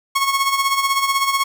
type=tone with tremolo; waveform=sawtooth; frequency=1097 Hz; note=C#6; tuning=18 cents flat; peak=-10 dBFS; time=0.15-1.44 s; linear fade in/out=10 ms; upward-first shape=sine; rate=16 Hz; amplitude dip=60%; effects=none